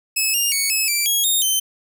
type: tone with pitch steps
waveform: 10% pulse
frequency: 2590 / 2813 / 2226 / 2586 / 2343 / 3300 / 3690 / 3088 Hz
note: E7 / F7 / C#7 / E7 / D7 / G#7 / A#7 / G7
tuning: -31 / +12 / +7 / -34 / -5 / -12 / -18 / -27 cents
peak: -9 dBFS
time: 0.16-1.6 s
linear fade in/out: 10 ms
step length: 180 ms
effects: none